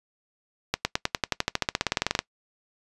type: accelerating click train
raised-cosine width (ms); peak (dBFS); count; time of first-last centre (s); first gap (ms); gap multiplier
0.2; -5; 22; 0.74-2.191; 110; 0.95
effects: noise-tail reverb RT60 0.1 s tail -22 dB re dry + resampled to 24000 Hz